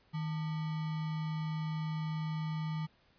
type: tone with sample-and-hold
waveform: sine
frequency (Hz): 157.3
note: D#3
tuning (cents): +19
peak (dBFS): -33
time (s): 0.13-2.87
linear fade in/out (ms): 20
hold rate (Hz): 1050
effects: pink hiss -68 dBFS RMS until 3.18 s + resampled to 11025 Hz